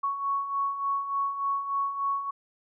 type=beating tone pair; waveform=sine; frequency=1108.7 / 1112.1 Hz; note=C#6 / C#6; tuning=0 / +5 cents; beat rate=3.4 Hz; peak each=-34 / -27 dBFS; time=0.03-2.31 s; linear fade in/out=10 ms; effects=none